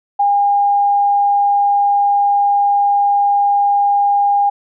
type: tone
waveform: sine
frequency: 810 Hz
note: G#5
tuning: 43 cents flat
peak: -10 dBFS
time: 0.19-4.5 s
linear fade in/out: 10 ms
effects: none